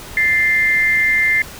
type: tone pair together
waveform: sine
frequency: 1760 / 2093 Hz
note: A6 / C7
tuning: 0 / 0 cents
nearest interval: minor third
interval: 300 cents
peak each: -18 / -13 dBFS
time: 0.17-1.42 s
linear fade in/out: 2 ms
effects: pink hiss -34 dBFS RMS until 1.59 s